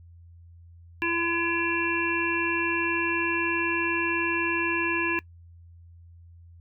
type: harmonic tone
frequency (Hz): 338.5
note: E4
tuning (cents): +46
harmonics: 1 / 3 / 5 / 7 / 8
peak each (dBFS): -29 / -32 / -29 / -31 / -30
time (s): 1.02-5.19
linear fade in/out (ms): 0
effects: noise-tail reverb RT60 0.1 s tail -23 dB re dry + added 85 Hz sine -47 dBFS peak until 6.6 s